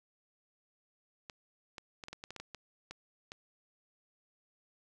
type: clicks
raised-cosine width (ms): 0.2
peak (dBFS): -27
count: 12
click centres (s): 1.298 / 1.782 / 2.038 / 2.084 / 2.13 / 2.239 / 2.306 / 2.363 / 2.4 / 2.547 / 2.91 / 3.319
effects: none